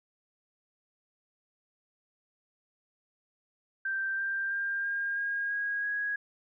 sine tone with pitch steps, 1568 / 1582.6 / 1597.3 / 1612.1 / 1627.1 / 1642.2 / 1657.4 Hz, G6 / G6 / G6 / G6 / G#6 / G#6 / G#6, 0 / +16 / +32 / +48 / -36 / -20 / -4 cents, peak -29 dBFS, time 3.85-6.16 s, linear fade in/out 5 ms, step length 330 ms, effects none

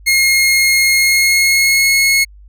sawtooth tone with pitch glide, 2148 to 2175 Hz, C7 to C#7, +45 to -33 cents, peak -6 dBFS, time 0.06-2.25 s, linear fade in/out 20 ms, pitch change +22 cents, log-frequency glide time 0.94-1.89 s, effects added 50 Hz sine -37 dBFS peak until 2.48 s

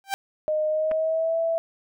sawtooth tone with exponential growth, 784 Hz, G5, in tune, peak -17 dBFS, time 0.04-0.14 s, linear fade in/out 0 ms, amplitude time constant 20 ms
sine tone with pitch glide, 616 to 660.2 Hz, D#5 to E5, -17 to +2 cents, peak -21 dBFS, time 0.48-1.58 s, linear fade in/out 0 ms, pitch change +119 cents, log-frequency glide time 0.68-1.38 s
clicks, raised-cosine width 0.5 ms, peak -21 dBFS, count 2, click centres 0.913 / 0.917 s
effects none

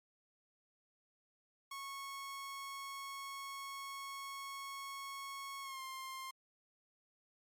sawtooth tone with pitch glide, 1100 to 1057 Hz, C#6 to C6, -14 to +17 cents, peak -40 dBFS, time 1.71-6.31 s, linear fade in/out 5 ms, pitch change -69 cents, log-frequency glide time 5.62-5.81 s, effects MP3 64 kbps

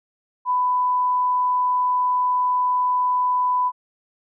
sine tone, 997 Hz, B5, 16 cents sharp, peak -17 dBFS, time 0.45-3.72 s, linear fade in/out 50 ms, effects none

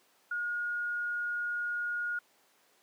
sine tone, 1435 Hz, F6, 47 cents sharp, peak -31 dBFS, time 0.31-2.19 s, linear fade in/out 5 ms, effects pink hiss -66 dBFS RMS until 2.82 s + high-pass 400 Hz 12 dB/octave

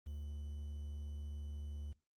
triangle tone with quantisation, 73.1 Hz, D2, 7 cents flat, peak -40 dBFS, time 0.06-1.93 s, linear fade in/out 10 ms, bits 11, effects noise-tail reverb RT60 0.3 s tail -25 dB re dry + Opus 24 kbps

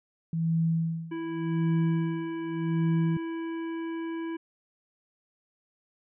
sine tone with tremolo, 164.1 Hz, E3, 8 cents flat, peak -22 dBFS, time 0.33-3.17 s, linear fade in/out 2 ms, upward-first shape sine, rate 0.86 Hz, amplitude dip 95%
harmonic tone, 329.6 Hz, E4, in tune, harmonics 1 / 3 / 5 / 7 / 9, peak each -31 / -44 / -47 / -51 / -56 dBFS, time 1.11-4.37 s, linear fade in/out 10 ms
effects none

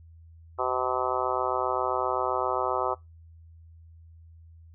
harmonic tone, 127.6 Hz, C3, 43 cents flat, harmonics 3 / 4 / 5 / 6 / 7 / 8 / 9 / 10, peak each -33 / -33 / -33 / -33 / -33 / -33 / -33 / -33 dBFS, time 0.58-2.95 s, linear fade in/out 20 ms, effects noise-tail reverb RT60 0.2 s tail -23 dB re dry + added 82 Hz sine -48 dBFS peak until 4.74 s

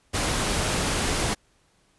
pink noise, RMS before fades -25 dBFS, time 0.13-1.35 s, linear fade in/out 20 ms, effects pink hiss -64 dBFS RMS until 1.98 s + resampled to 24000 Hz

